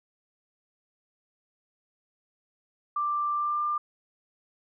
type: tone with pitch glide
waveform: sine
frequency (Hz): 1180 to 1194.4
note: D6 to D6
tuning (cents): +8 to +29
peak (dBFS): -25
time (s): 2.96-3.78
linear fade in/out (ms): 5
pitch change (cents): +21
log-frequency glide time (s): 3.34-3.62
effects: none